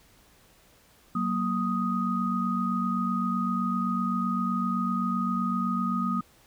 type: tone cluster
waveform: sine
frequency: 186.7 / 234.5 / 1248 Hz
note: F#3 / A#3 / D#6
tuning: +16 / +11 / +5 cents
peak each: -29 dBFS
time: 1.15-6.21 s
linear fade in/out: 5 ms
effects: pink hiss -59 dBFS RMS until 6.46 s